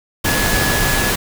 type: tone in noise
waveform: sine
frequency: 1695 Hz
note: G#6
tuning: 35 cents sharp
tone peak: -21 dBFS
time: 0.25-1.11 s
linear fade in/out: 10 ms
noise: pink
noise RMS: -17 dBFS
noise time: 0.24-1.16 s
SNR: -7 dB
effects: none